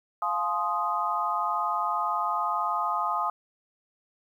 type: chord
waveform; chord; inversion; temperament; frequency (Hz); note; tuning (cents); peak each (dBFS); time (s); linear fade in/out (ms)
sine; F minor seventh; none; equal with one note detuned; 698.5 / 851 / 1046.5 / 1244.5; F5 / Ab5 / C6 / Eb6; 0 / +42 / 0 / 0; -33 / -31 / -31 / -28; 0.22-3.3; 2
effects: 10-bit